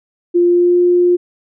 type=tone with pitch glide; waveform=sine; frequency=349.2 to 353.9 Hz; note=F4 to F4; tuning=0 to +23 cents; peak=-8 dBFS; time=0.34-1.17 s; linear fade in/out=20 ms; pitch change=+23 cents; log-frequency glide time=0.45-0.79 s; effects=none